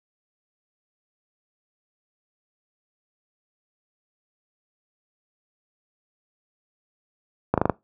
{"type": "slowing click train", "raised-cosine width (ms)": 1, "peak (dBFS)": -4, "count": 5, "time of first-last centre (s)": [7.54, 7.697], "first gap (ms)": 37, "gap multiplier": 1.04, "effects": ["noise-tail reverb RT60 0.2 s tail -22 dB re dry", "high-pass 80 Hz 12 dB/octave"]}